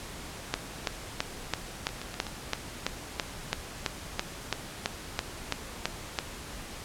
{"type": "two click trains", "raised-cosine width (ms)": 0.2, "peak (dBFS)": [-20, -9], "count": [4, 18], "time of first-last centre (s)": [[1.89, 2.267], [0.54, 6.188]], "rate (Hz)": [7.95, 3.01], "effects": ["pink hiss -42 dBFS RMS until 6.84 s", "low-pass 11000 Hz 12 dB/octave"]}